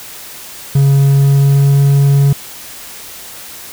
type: tone with pitch glide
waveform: triangle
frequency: 138.59 to 140.04 Hz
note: C#3 to C#3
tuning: 0 to +18 cents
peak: -4 dBFS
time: 0.75-2.33 s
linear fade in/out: 5 ms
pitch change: +18 cents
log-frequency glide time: 1.09-1.8 s
effects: white hiss -31 dBFS RMS until 3.72 s